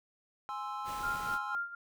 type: chord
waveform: triangle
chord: Ab augmented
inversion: none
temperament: equal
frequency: 830.6 / 1046.5 / 1318.5 Hz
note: Ab5 / C6 / E6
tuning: 0 / 0 / 0 cents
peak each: -39 dBFS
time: 0.49-1.55 s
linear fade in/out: 0 ms
type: noise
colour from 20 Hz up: pink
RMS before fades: -46 dBFS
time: 0.84-1.39 s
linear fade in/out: 50 ms
type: tone with tremolo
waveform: sine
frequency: 1396 Hz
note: F6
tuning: 1 cent flat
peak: -31 dBFS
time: 1.03-1.75 s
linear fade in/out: 5 ms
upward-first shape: sine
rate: 4.1 Hz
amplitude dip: 80%
effects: none